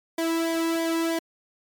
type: tone with flanger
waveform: sawtooth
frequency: 329.6 Hz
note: E4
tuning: in tune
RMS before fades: -25 dBFS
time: 0.18-1.19 s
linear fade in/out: 5 ms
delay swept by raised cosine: 0.73 to 1.38 ms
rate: 3.1 Hz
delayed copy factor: -0.7
effects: MP3 96 kbps